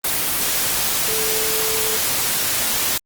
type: tone in noise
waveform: sine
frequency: 439.1 Hz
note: A4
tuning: 4 cents flat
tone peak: -26 dBFS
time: 1.08-1.97 s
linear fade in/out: 5 ms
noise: white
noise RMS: -20 dBFS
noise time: 0.04-2.98 s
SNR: -9 dB
effects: Opus 24 kbps